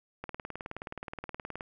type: click train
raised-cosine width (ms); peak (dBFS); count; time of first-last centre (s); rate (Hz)
0.5; -23; 27; 0.24-1.608; 19
effects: none